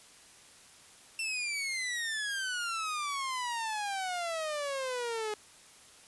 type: exponential sweep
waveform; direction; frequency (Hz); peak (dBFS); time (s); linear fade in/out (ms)
sawtooth; down; 2700 to 418.7; -29; 1.19-5.34; 2
effects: white hiss -56 dBFS RMS until 6.07 s + resampled to 24000 Hz